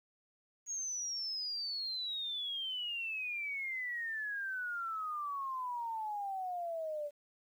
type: exponential sweep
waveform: sine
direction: down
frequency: 6660 to 576 Hz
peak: -36 dBFS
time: 0.66-7.11 s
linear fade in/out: 50 ms
effects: 11-bit